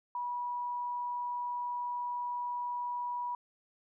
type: tone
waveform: sine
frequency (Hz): 973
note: B5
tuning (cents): -26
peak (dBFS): -33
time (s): 0.15-3.35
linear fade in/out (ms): 2
effects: none